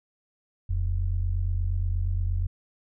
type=tone pair together; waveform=sine; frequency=40.25 / 88.8 Hz; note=E1 / F2; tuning=-41 / +29 cents; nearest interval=octave + major second; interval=1370 cents; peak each=-26 dBFS; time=0.69-2.47 s; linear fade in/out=10 ms; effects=none